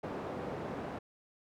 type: band-pass noise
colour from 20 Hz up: white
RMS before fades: -40 dBFS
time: 0.03-0.99 s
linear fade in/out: 10 ms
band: 100 to 650 Hz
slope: 12 dB/octave
effects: none